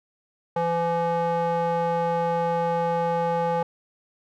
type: tone with band-pass filter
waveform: square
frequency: 169.2 Hz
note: E3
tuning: 45 cents sharp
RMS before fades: -24 dBFS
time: 0.56-3.63 s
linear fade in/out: 5 ms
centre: 700 Hz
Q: 4.6
effects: none